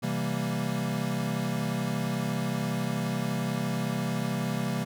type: chord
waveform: square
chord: C dominant seventh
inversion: none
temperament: equal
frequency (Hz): 130.81 / 164.81 / 196 / 233.1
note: C3 / E3 / G3 / Bb3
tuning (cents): 0 / 0 / 0 / 0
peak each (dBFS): -34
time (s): 0.02-4.85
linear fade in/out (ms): 20
effects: none